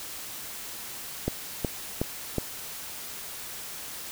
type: click train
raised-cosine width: 2 ms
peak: -12 dBFS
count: 4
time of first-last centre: 1.28-2.383 s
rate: 2.72 Hz
effects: white hiss -39 dBFS RMS until 4.11 s